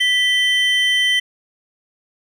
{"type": "tone pair together", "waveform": "triangle", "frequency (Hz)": [1975.5, 3096], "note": ["B6", "G7"], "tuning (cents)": [0, -22], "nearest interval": "minor sixth", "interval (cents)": 778, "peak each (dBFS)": -15, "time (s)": [0, 1.2], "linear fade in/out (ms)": 10, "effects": []}